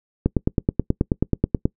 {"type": "click train", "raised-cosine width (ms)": 3, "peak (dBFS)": -4, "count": 14, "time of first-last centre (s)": [0.26, 1.655], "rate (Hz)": 9.32, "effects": ["noise-tail reverb RT60 0.1 s tail -24 dB re dry"]}